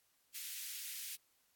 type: high-pass noise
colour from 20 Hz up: white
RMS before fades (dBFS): -45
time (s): 0.34-1.16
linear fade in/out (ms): 10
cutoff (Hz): 2000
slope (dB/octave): 24
effects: white hiss -75 dBFS RMS until 1.55 s + AAC 64 kbps